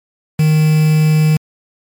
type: tone with quantisation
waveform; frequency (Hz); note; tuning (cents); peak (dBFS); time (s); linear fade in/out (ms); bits
triangle; 155.1; D#3; -5; -6; 0.39-1.37; 5; 4
effects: MP3 96 kbps